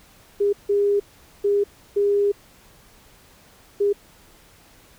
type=tone bursts at uneven times; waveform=sine; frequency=405.6 Hz; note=G#4; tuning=41 cents flat; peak=-16 dBFS; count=5; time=0.4-0.53 / 0.69-1 / 1.44-1.64 / 1.96-2.32 / 3.8-3.93 s; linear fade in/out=10 ms; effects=pink hiss -52 dBFS RMS until 4.98 s